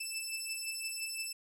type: beating tone pair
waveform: 15% pulse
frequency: 2637 / 2642.8 Hz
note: E7 / E7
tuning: 0 / +4 cents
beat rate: 5.8 Hz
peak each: -34 / -32 dBFS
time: 0-1.33 s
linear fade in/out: 10 ms
effects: none